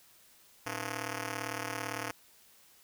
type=ring-modulated tone; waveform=5% pulse; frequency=196 Hz; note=G3; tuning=in tune; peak=-21 dBFS; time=0.66-2.11 s; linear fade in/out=2 ms; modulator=79.1 Hz; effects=white hiss -61 dBFS RMS until 2.83 s